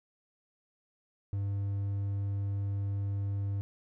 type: tone with hard clipping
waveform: triangle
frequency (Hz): 99.7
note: G2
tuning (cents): +30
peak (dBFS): -31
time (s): 1.33-3.61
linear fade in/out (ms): 0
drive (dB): 6
effects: none